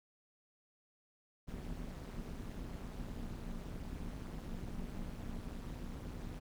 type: noise with amplitude modulation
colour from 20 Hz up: brown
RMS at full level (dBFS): -40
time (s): 1.47-6.4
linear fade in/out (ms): 20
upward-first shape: sine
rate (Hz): 205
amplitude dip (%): 90
effects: none